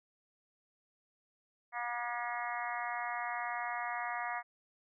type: harmonic tone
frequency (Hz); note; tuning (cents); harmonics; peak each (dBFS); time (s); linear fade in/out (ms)
239.9; A#3; +50; 3 / 4 / 5 / 6 / 7 / 8 / 9; -40 / -42 / -42 / -48 / -45 / -43 / -45; 1.72-4.43; 50
effects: none